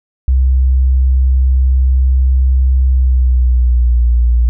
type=tone with pitch glide; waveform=sine; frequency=64.8 to 59.42 Hz; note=C2 to A#1; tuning=-16 to +34 cents; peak=-7 dBFS; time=0.28-4.49 s; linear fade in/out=0 ms; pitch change=-150 cents; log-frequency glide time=2.86-4.03 s; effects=none